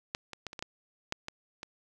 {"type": "clicks", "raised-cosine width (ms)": 0.2, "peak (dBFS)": [-15, -24, -20, -26, -22, -18, -14, -20, -23], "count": 9, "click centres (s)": [0.149, 0.333, 0.467, 0.531, 0.592, 0.625, 1.124, 1.284, 1.631], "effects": []}